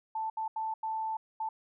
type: tone bursts at uneven times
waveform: sine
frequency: 882 Hz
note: A5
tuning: 4 cents sharp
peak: -31 dBFS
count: 5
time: 0.15-0.3 / 0.37-0.48 / 0.56-0.74 / 0.83-1.17 / 1.4-1.49 s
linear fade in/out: 5 ms
effects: none